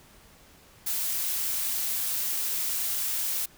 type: noise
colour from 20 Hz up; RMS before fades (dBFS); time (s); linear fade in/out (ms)
blue; -29; 0.86-3.46; 10
effects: pink hiss -55 dBFS RMS until 3.57 s

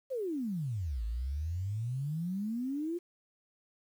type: exponential two-way sweep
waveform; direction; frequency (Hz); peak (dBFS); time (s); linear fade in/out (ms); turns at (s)
sine; down then up; 554.4 to 53.1 to 357.4; -32; 0.1-2.99; 20; 1.04
effects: 10-bit

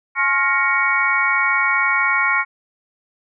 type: tone cluster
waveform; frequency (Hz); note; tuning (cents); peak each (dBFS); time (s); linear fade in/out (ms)
sine; 848 / 1079 / 1401 / 1875 / 2232; G#5 / C#6 / F6 / A#6 / C#7; +36 / -47 / +5 / +10 / +11; -28 / -21 / -21 / -21 / -19; 0.15-2.45; 50
effects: none

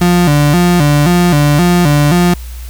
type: tone with vibrato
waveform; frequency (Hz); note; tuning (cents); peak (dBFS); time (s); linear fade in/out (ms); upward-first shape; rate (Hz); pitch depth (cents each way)
35% pulse; 160.6; E3; -45; -5; 0.01-2.34; 5; square; 1.9; 160
effects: added 60 Hz sine -23 dBFS peak until 2.69 s + white hiss -37 dBFS RMS until 2.69 s

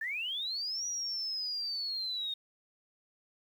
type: linear two-way sweep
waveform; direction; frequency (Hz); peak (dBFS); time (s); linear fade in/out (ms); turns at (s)
sine; up then down; 1717 to 5820 to 3684; -33; 0.01-2.34; 5; 0.86
effects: 10-bit

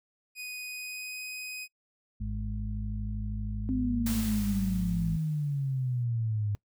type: tone with pitch glide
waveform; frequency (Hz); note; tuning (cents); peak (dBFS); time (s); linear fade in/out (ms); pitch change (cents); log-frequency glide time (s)
sawtooth; 2489 to 2506; D#7 to D#7; 0 to +12; -34; 0.35-1.68; 50; +12; 0.59-1.21
type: harmonic tone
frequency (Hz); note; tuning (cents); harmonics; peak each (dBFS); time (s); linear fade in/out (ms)
52.7; G#1; +26; 1 / 2 / 4; -33 / -36 / -39; 2.2-5.17; 10
type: exponential sweep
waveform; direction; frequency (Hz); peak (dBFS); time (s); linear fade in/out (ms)
sine; down; 261.6 to 101.5; -27; 3.69-6.55; 0
type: noise with exponential decay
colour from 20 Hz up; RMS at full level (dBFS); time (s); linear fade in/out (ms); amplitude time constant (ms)
white; -36; 4.06-6.04; 5; 430
effects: noise-tail reverb RT60 0.1 s tail -23 dB re dry

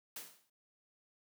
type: noise with exponential decay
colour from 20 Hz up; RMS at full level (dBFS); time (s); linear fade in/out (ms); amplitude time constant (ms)
white; -42; 0.16-0.5; 5; 73
effects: high-pass 150 Hz 12 dB/octave

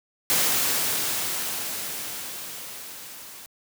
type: noise with level ramp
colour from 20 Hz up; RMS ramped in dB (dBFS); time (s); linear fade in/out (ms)
white; -21 to -43; 0.3-3.46; 0
effects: high-pass 100 Hz 12 dB/octave

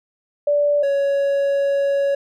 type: tone pair in turn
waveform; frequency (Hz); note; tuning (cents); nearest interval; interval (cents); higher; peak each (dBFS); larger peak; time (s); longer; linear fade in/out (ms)
sine / triangle; 582 / 558.6; D5 / C#5; -16 / +13; minor second; 71; first; -14; neither; 0.47-0.83 / 0.83-2.15; second; 5
effects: none

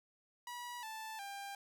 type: tone with pitch steps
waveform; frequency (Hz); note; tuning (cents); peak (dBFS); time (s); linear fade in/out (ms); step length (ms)
sawtooth; 970 / 879.3 / 797; B5 / A5 / G5; -31 / -1 / +28; -40; 0.47-1.55; 2; 360
effects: none

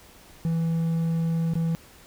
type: tone with dropouts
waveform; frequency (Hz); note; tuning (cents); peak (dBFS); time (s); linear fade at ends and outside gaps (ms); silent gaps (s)
triangle; 164.81; E3; 0; -20; 0.45-1.75; 0; 1.536-1.554
effects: pink hiss -51 dBFS RMS until 2.06 s

